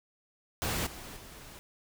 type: noise with level steps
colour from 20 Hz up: pink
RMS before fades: -32 / -45 / -49 dBFS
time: 0.62-1.59 s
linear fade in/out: 0 ms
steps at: 0.86 / 1.16 s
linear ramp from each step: 10 ms
effects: none